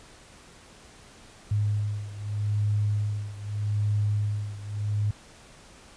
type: beating tone pair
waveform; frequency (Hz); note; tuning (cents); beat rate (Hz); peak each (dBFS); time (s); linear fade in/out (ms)
sine; 103.83 / 104.64; G#2 / G#2; 0 / +14; 0.81; -26 / -29; 1.51-5.11; 5
effects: pink hiss -51 dBFS RMS until 5.96 s + resampled to 22050 Hz